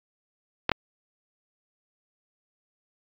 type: clicks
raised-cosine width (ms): 0.3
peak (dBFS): -5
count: 2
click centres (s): 0.694 / 0.717
effects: low-pass 4000 Hz 12 dB/octave + AAC 64 kbps